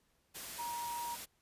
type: tone in noise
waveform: sine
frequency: 948 Hz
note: A#5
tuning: 29 cents sharp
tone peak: -38 dBFS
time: 0.58-1.16 s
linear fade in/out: 20 ms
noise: white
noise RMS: -45 dBFS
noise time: 0.34-1.26 s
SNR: +4 dB
effects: pink hiss -75 dBFS RMS until 1.41 s + resampled to 32000 Hz